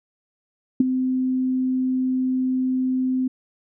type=tone with ADSR envelope; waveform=sine; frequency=257.6 Hz; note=C4; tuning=27 cents flat; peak=-9 dBFS; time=0.8-3.28 s; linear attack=5 ms; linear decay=16 ms; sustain=-10 dB; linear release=8 ms; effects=none